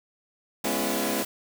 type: noise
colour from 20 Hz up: white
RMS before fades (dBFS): -33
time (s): 0.64-1.25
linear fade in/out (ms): 5
type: chord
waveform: 20% pulse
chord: C# minor seventh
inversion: second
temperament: equal with one note detuned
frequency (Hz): 207.7 / 246.9 / 277.2 / 337.9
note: G#3 / B3 / C#4 / E4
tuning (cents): 0 / 0 / 0 / +43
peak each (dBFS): -27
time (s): 0.64-1.23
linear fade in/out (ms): 5
effects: none